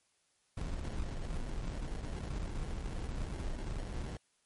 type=noise with sample-and-hold; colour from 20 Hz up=brown; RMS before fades=-38 dBFS; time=0.57-4.17 s; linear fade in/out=2 ms; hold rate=1225 Hz; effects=white hiss -74 dBFS RMS until 4.45 s + MP3 48 kbps